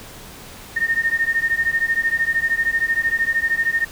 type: beating tone pair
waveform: sine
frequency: 1826 / 1839 Hz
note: A#6 / A#6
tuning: -36 / -24 cents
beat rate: 13 Hz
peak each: -20 dBFS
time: 0.76-3.85 s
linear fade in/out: 10 ms
effects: pink hiss -39 dBFS RMS until 3.91 s